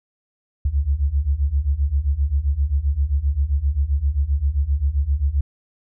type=beating tone pair; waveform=sine; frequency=66.5 / 74.1 Hz; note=C2 / D2; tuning=+29 / +16 cents; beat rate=7.6 Hz; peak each=-21 / -19 dBFS; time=0.65-5.41 s; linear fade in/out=5 ms; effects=none